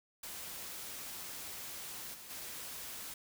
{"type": "noise with level steps", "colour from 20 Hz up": "white", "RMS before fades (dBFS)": [-45, -51, -45], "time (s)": [0.23, 3.14], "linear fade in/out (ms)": 5, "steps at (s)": [2.13, 2.29], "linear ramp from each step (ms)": 20, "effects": []}